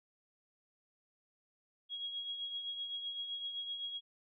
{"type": "tone with tremolo", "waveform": "sine", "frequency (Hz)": 3303, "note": "G#7", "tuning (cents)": -10, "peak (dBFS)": -36, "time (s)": [1.89, 4.01], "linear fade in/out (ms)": 50, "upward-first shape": "triangle", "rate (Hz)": 7.8, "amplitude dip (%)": 55, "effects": []}